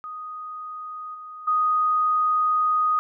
sine tone with level steps, 1244.5 Hz, D#6, in tune, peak -32 / -36 / -18 dBFS, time 0.04-2.99 s, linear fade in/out 0 ms, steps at 1.14 / 1.47 s, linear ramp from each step 10 ms, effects none

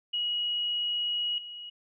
sine tone with level steps, 2904 Hz, F#7, 33 cents flat, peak -27 / -39 dBFS, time 0.13-1.7 s, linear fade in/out 10 ms, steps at 1.38 s, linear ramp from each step 2 ms, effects none

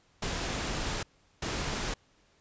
pink noise bursts at uneven times, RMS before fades -33 dBFS, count 2, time 0.22-1.03 / 1.42-1.94 s, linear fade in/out 5 ms, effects pink hiss -66 dBFS RMS until 2.4 s + resampled to 16000 Hz

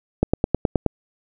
click train, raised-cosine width 2 ms, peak -3 dBFS, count 7, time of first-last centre 0.23-0.863 s, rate 9.48 Hz, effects none

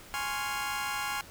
25% pulse chord, Db major seventh, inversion second, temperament equal, 830.6 / 1046.5 / 1108.7 / 1396.9 Hz, Ab5 / C6 / Db6 / F6, 0 / 0 / 0 / 0 cents, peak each -32 / -35 / -35 / -33 dBFS, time 0.14-1.21 s, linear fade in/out 0 ms, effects pink hiss -50 dBFS RMS until 1.3 s

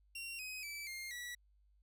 sawtooth tone with pitch steps, 2749 / 2521 / 2312 / 2120 / 1943.8 Hz, F7 / D#7 / D7 / C7 / B6, -28 / +22 / -28 / +22 / -28 cents, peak -40 dBFS, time 0.15-1.35 s, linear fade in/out 5 ms, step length 240 ms, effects added 50 Hz sine -67 dBFS peak until 1.82 s

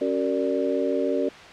sine tone cluster, 275.4 / 375.8 / 461.6 / 586 Hz, C#4 / F#4 / A#4 / D5, -11 / +27 / -17 / -4 cents, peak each -27 dBFS, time 0.01-1.29 s, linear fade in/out 5 ms, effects white hiss -42 dBFS RMS until 1.52 s + low-pass 3000 Hz 12 dB/octave

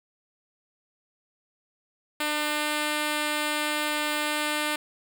5% pulse tone, 300.2 Hz, D4, 38 cents sharp, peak -14 dBFS, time 2.2-4.76 s, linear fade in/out 5 ms, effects none

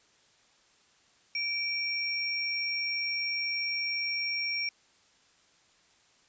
sine tone pair together, 2333 / 5549 Hz, D7 / F8, -12 / -12 cents, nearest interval octave + minor third, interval 1500 cents, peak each -31 / -33 dBFS, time 1.35-4.69 s, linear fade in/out 2 ms, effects white hiss -64 dBFS RMS until 6.28 s + resampled to 16000 Hz

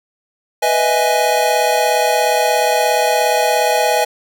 square chord, E major seventh, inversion second, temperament equal, 493.9 / 622.3 / 659.3 / 830.6 Hz, B4 / D#5 / E5 / G#5, 0 / 0 / 0 / 0 cents, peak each -20 / -19 / -21 / -17 dBFS, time 0.62-4.05 s, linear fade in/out 10 ms, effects none

